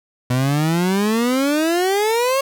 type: exponential sweep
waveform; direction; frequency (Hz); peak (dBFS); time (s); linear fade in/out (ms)
30% pulse; up; 122.4 to 555; -13; 0.3-2.41; 5
effects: none